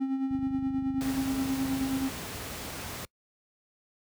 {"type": "tone with tremolo", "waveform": "triangle", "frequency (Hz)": 267.2, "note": "C4", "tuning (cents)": 36, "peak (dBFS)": -23, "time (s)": [0, 2.1], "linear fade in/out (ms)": 20, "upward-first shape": "sine", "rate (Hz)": 9.4, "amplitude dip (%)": 50}
{"type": "click train", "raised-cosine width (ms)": 5, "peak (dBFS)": -28, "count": 44, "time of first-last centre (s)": [0.31, 2.01], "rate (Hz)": 25.3}
{"type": "noise", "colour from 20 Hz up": "pink", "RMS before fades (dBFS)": -38, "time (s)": [1.01, 3.05], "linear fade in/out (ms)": 0}
{"effects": ["noise-tail reverb RT60 0.1 s tail -25 dB re dry", "high-pass 60 Hz 12 dB/octave"]}